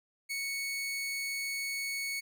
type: tone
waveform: sawtooth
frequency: 2217 Hz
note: C#7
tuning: in tune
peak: -30 dBFS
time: 0.29-2.21 s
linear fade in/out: 20 ms
effects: none